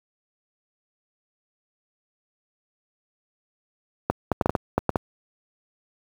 clicks, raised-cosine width 1 ms, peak -5 dBFS, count 9, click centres 4.1 / 4.317 / 4.412 / 4.459 / 4.495 / 4.552 / 4.78 / 4.893 / 4.958 s, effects high-pass 60 Hz 12 dB/octave + 7-bit

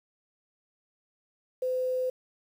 sine tone with quantisation, 510 Hz, C5, 44 cents flat, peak -26 dBFS, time 1.62-2.1 s, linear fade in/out 5 ms, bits 9, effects none

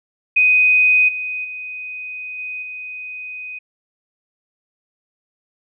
sine tone with level steps, 2500 Hz, D#7, 8 cents sharp, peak -10 / -22 / -27 / -25 / -28 dBFS, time 0.36-3.59 s, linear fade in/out 10 ms, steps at 1.08 / 1.44 / 2.38 / 2.62 s, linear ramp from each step 10 ms, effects none

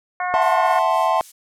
harmonic tone, 361.6 Hz, F#4, 40 cents flat, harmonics 2 / 3 / 4 / 5 / 6, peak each -23 / -27 / -29 / -31 / -33 dBFS, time 0.2-0.79 s, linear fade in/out 2 ms
triangle chord, F# half-diminished seventh, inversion third, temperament equal, 659.3 / 740 / 880 / 1046.5 Hz, E5 / F#5 / A5 / C6, 0 / 0 / 0 / 0 cents, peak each -19 / -20 / -19 / -19 dBFS, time 0.34-1.21 s, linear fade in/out 0 ms
violet noise with tremolo, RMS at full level -34 dBFS, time 0.41-1.32 s, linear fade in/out 10 ms, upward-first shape sine, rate 3.8 Hz, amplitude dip 70%
effects low-pass 9000 Hz 12 dB/octave

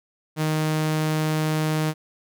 sawtooth tone, 155.56 Hz, D#3, in tune, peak -17 dBFS, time 0.36-1.94 s, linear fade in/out 50 ms, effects none

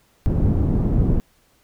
pink low-pass noise, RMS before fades -18 dBFS, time 0.26-1.2 s, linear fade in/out 0 ms, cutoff 260 Hz, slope 12 dB/octave, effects pink hiss -60 dBFS RMS until 1.63 s

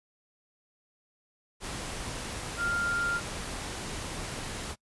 sine tone in noise, 1396.9 Hz, F6, in tune, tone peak -27 dBFS, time 2.57-3.21 s, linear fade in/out 50 ms, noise pink, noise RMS -37 dBFS, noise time 1.6-4.76 s, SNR +7 dB, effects noise-tail reverb RT60 0.1 s tail -24 dB re dry + resampled to 24000 Hz

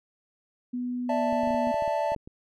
sine tone with pitch glide, 246.9 to 242.1 Hz, B3 to B3, 0 to -34 cents, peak -28 dBFS, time 0.73-1.72 s, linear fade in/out 10 ms, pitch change -34 cents, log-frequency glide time 1.14-1.25 s
triangle chord, D suspended second, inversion none, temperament equal, 587.3 / 659.3 / 880 Hz, D5 / E5 / A5, 0 / 0 / 0 cents, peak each -27 dBFS, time 1.09-2.15 s, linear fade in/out 5 ms
clicks, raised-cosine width 3 ms, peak -30 dBFS, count 12, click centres 1.327 / 1.434 / 1.474 / 1.507 / 1.545 / 1.672 / 1.743 / 1.823 / 1.878 / 2.12 / 2.163 / 2.275 s
effects none

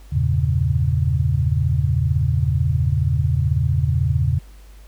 sine chord, E diminished seventh, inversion none, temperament equal, 82.41 / 98 / 116.54 / 138.59 Hz, E2 / G2 / Bb2 / Db3, 0 / 0 / 0 / 0 cents, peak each -20 / -25 / -22 / -20 dBFS, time 0.12-4.39 s, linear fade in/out 10 ms, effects added 50 Hz sine -40 dBFS peak until 4.87 s + pink hiss -53 dBFS RMS until 4.87 s

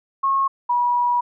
sine tone pair in turn, 1088 / 969.3 Hz, C#6 / B5, -33 / -33 cents, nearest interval major second, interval 200 cents, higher first, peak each -16 dBFS, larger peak neither, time 0.23-0.48 / 0.69-1.21 s, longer second, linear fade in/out 10 ms, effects none

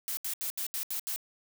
blue noise bursts, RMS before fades -34 dBFS, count 7, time 0.08-1.161 s, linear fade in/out 0 ms, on 91 ms, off 74 ms, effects none

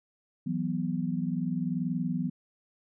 sine chord, E suspended second, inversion none, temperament just, 164.81 / 185.42 / 247.2 Hz, E3 / F#3 / B3, 0 / +4 / +2 cents, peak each -32 dBFS, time 0.46-2.3 s, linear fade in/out 10 ms, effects none

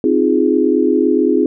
sine chord, F minor seventh, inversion second, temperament equal, 261.6 / 311.1 / 349.2 / 415.3 Hz, C4 / Eb4 / F4 / Ab4, 0 / 0 / 0 / 0 cents, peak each -16 dBFS, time 0.04-1.46 s, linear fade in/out 2 ms, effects none

